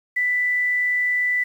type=tone with quantisation; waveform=sine; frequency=1983 Hz; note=B6; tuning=7 cents sharp; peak=-18 dBFS; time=0.16-1.44 s; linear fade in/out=10 ms; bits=8; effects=none